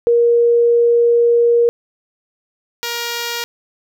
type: tone pair in turn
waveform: sine / 5% pulse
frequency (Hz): 472 / 472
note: A#4 / A#4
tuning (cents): +22 / +22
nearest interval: unison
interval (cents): 0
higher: neither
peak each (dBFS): -9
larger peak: neither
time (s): 0.07-1.69 / 2.83-3.44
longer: first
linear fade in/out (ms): 0
effects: none